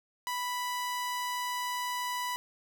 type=tone; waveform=sawtooth; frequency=987.8 Hz; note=B5; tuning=in tune; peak=-28 dBFS; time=0.27-2.36 s; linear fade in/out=0 ms; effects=none